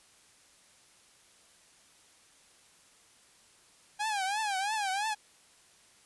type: tone with vibrato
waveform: sawtooth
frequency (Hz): 814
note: G#5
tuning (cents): -35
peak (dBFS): -26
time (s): 3.99-5.15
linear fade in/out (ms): 20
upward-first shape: triangle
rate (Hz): 3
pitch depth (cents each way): 160
effects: white hiss -61 dBFS RMS until 6.05 s + resampled to 24000 Hz